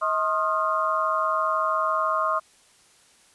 sine tone cluster, 637 / 1065 / 1239 / 1391 Hz, D#5 / C6 / D#6 / F6, +41 / +30 / -8 / -7 cents, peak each -28 / -25 / -25 / -32 dBFS, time 0.01-2.4 s, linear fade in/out 20 ms, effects white hiss -57 dBFS RMS until 3.34 s + resampled to 24000 Hz

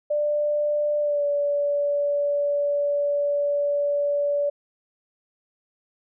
sine tone with pitch glide, 592 to 576.1 Hz, D5 to D5, +14 to -33 cents, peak -20 dBFS, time 0.1-4.5 s, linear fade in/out 10 ms, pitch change -47 cents, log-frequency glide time 1-1.24 s, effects none

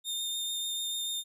sawtooth tone with vibrato, 3642 Hz, A#7, 41 cents flat, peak -29 dBFS, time 0.04-1.24 s, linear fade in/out 50 ms, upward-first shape triangle, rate 6.8 Hz, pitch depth 13 cents each way, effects none

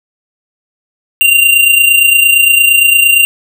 square tone with amplitude modulation, 2777 Hz, F7, 10 cents flat, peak -3 dBFS, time 1.21-3.25 s, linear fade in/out 0 ms, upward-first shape sine, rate 28.7 Hz, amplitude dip 55%, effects none

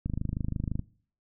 click train, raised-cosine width 5 ms, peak -18 dBFS, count 20, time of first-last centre 0.06-0.794 s, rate 25.9 Hz, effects noise-tail reverb RT60 0.5 s tail -22 dB re dry

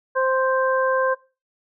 harmonic tone, 523.3 Hz, C5, in tune, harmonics 1 / 2 / 3, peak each -20 / -23 / -25 dBFS, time 0.15-1.15 s, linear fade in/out 20 ms, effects noise-tail reverb RT60 0.3 s tail -20 dB re dry

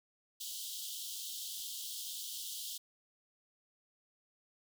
pink high-pass noise, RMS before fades -43 dBFS, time 0.4-2.78 s, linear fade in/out 10 ms, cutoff 3000 Hz, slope 96 dB/octave, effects none

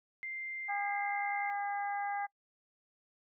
sine tone, 2093 Hz, C7, in tune, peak -38 dBFS, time 0.23-1.5 s, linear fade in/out 0 ms
harmonic tone, 404.5 Hz, G#4, 46 cents flat, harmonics 2 / 3 / 4 / 5, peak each -34 / -47 / -43 / -45 dBFS, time 0.68-2.27 s, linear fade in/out 20 ms
effects noise-tail reverb RT60 0.1 s tail -24 dB re dry

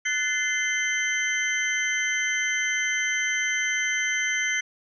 sine tone cluster, 1486 / 1746 / 2073 / 3089 / 6130 Hz, F#6 / A6 / C7 / G7 / G8, +7 / -14 / -17 / -26 / -40 cents, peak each -32 / -32 / -25 / -34 / -31 dBFS, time 0.05-4.61 s, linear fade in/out 10 ms, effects none

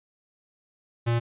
square tone, 117.6 Hz, A#2, 16 cents sharp, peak -22 dBFS, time 1.06-1.2 s, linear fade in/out 20 ms, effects resampled to 8000 Hz

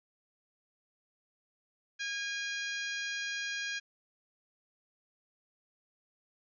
harmonic tone, 817 Hz, G#5, 29 cents flat, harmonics 2 / 3 / 4 / 5 / 6 / 7 / 8, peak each -37 / -41 / -43 / -45 / -47 / -48 / -49 dBFS, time 1.99-3.8 s, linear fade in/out 20 ms, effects none

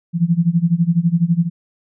sine tone with tremolo, 169.7 Hz, F3, 49 cents flat, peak -9 dBFS, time 0.13-1.5 s, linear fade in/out 50 ms, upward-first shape sine, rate 12 Hz, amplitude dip 90%, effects none

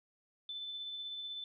sine tone with tremolo, 3520 Hz, A7, in tune, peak -39 dBFS, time 0.49-1.44 s, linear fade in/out 2 ms, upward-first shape sine, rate 16 Hz, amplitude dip 25%, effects none

